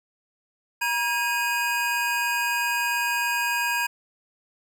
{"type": "tone cluster", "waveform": "square", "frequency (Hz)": [952, 1629, 2499], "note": ["A#5", "G#6", "D#7"], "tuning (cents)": [36, -34, 7], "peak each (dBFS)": -28, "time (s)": [0.81, 3.87], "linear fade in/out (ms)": 10, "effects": []}